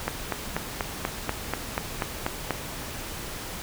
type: click train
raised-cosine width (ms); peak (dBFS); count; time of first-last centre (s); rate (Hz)
0.5; -10; 11; 0.08-2.507; 4.12
effects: pink hiss -36 dBFS RMS until 3.62 s